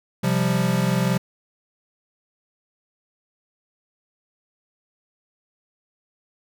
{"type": "chord", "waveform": "square", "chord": "C suspended fourth", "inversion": "none", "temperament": "equal", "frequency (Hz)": [130.81, 174.61, 196], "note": ["C3", "F3", "G3"], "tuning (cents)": [0, 0, 0], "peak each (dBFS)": [-24, -23, -25], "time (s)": [0.23, 1.18], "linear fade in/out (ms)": 10, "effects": []}